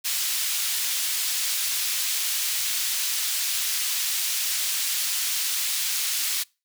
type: high-pass noise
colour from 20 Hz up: pink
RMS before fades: -26 dBFS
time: 0.04-6.44 s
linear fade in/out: 20 ms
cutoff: 3300 Hz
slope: 12 dB/octave
effects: noise-tail reverb RT60 0.3 s tail -26 dB re dry